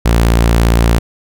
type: tone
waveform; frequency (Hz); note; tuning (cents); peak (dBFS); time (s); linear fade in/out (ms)
sawtooth; 57.4; A#1; -26; -4; 0.05-0.99; 10
effects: none